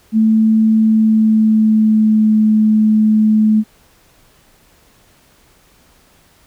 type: tone with pitch glide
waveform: sine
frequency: 220 to 215.8 Hz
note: A3 to A3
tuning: 0 to -33 cents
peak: -8 dBFS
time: 0.12-3.64 s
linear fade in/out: 50 ms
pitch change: -33 cents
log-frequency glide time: 0.75-2.38 s
effects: pink hiss -51 dBFS RMS until 6.46 s

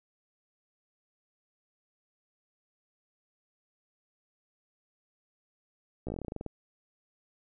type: slowing click train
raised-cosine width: 2 ms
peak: -23 dBFS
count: 14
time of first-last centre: 6.07-6.463 s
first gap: 15 ms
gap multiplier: 1.11
effects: none

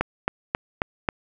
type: click train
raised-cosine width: 0.5 ms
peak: -6 dBFS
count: 5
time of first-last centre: 0.01-1.088 s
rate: 3.71 Hz
effects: none

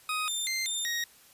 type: tone with pitch steps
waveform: 20% pulse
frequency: 1253 / 3590 / 2088 / 3606 / 1880 Hz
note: D#6 / A7 / C7 / A7 / A#6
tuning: +12 / +34 / -4 / +42 / +14 cents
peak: -24 dBFS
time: 0.09-1.04 s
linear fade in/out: 2 ms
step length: 190 ms
effects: white hiss -57 dBFS RMS until 1.33 s + resampled to 32000 Hz

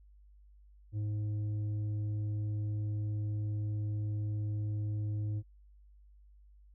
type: tone with tanh clipping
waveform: triangle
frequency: 105.2 Hz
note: G#2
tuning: 23 cents sharp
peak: -33 dBFS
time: 0.92-5.43 s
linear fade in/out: 50 ms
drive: 10 dB
effects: added 50 Hz sine -56 dBFS peak until 6.74 s

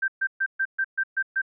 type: tone bursts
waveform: sine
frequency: 1568 Hz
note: G6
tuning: in tune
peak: -21 dBFS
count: 8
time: 0.02-1.418 s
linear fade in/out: 10 ms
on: 61 ms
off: 130 ms
effects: none

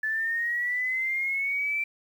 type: linear sweep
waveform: sine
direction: up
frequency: 1735 to 2346 Hz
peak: -25 dBFS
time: 0.03-1.84 s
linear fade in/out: 5 ms
effects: 9-bit

